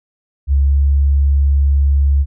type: tone with pitch glide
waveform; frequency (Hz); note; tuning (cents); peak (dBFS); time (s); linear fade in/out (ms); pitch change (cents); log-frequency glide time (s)
sine; 69.3 to 70.02; C#2 to C#2; 0 to +18; -9; 0.47-2.26; 50; +18; 0.63-0.77
effects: none